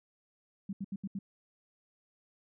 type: tone bursts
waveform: sine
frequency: 196 Hz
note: G3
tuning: in tune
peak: -34 dBFS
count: 5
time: 0.69-1.19 s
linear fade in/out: 5 ms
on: 40 ms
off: 75 ms
effects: none